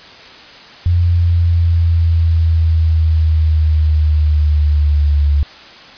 sine linear sweep, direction down, 87.31 to 72 Hz, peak -9 dBFS, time 0.86-5.43 s, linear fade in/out 0 ms, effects white hiss -37 dBFS RMS until 5.97 s + resampled to 11025 Hz

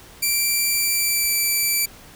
5% pulse tone with pitch glide, 2348 to 2328 Hz, D7 to D7, -1 to -16 cents, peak -9 dBFS, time 0.22-1.86 s, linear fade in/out 10 ms, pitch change -15 cents, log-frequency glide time 0.68-1.31 s, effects pink hiss -45 dBFS RMS until 2.15 s

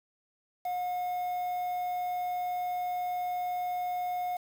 triangle tone with quantisation, 721 Hz, F#5, 45 cents flat, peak -28 dBFS, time 0.65-4.37 s, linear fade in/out 5 ms, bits 8, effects none

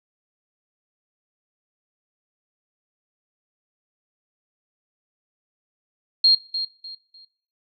sine tone with echo, 4231 Hz, C8, 19 cents sharp, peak -11 dBFS, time 6.24-6.35 s, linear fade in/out 5 ms, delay 300 ms, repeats 3, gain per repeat -11 dB, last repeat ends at 7.25 s, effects noise-tail reverb RT60 0.6 s tail -21 dB re dry

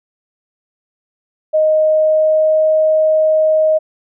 sine tone with pitch glide, 622.3 to 625.9 Hz, D#5 to D#5, 0 to +10 cents, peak -9 dBFS, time 1.53-3.79 s, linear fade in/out 20 ms, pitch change +10 cents, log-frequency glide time 1.87-2.67 s, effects none

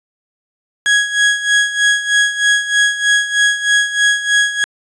35% pulse tone with tremolo, 1661.2 Hz, G#6, in tune, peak -7 dBFS, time 0.86-4.64 s, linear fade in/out 0 ms, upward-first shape sine, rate 3.2 Hz, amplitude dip 75%, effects resampled to 22050 Hz

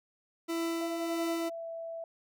40% pulse tone with tremolo, 332.6 Hz, E4, 16 cents sharp, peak -29 dBFS, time 0.48-1.5 s, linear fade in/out 20 ms, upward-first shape triangle, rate 1.6 Hz, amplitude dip 40%
sine tone with pitch glide, 676 to 662.1 Hz, E5 to E5, +43 to +7 cents, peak -37 dBFS, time 0.81-2.04 s, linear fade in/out 2 ms, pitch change -36 cents, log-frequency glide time 1.25-1.69 s
effects none

